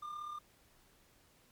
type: tone with amplitude modulation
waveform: triangle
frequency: 1200 Hz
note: D6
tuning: 37 cents sharp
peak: -37 dBFS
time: 0.02-0.39 s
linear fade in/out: 10 ms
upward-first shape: sine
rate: 36.7 Hz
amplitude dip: 50%
effects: pink hiss -67 dBFS RMS until 1.51 s + MP3 96 kbps